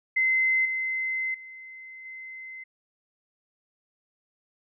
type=tone with level steps; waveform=sine; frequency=2060 Hz; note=C7; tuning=28 cents flat; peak=-20 / -26 / -41 / -38 dBFS; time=0.16-2.64 s; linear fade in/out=10 ms; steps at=0.65 / 1.34 / 2.05 s; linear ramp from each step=5 ms; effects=none